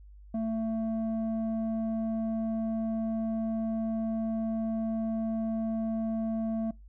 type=tone with low-pass filter; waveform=square; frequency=223.1 Hz; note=A3; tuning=24 cents sharp; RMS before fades=-31 dBFS; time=0.34-6.71 s; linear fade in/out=5 ms; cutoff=510 Hz; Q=4.8; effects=noise-tail reverb RT60 0.2 s tail -24 dB re dry + added 50 Hz sine -48 dBFS peak until 6.88 s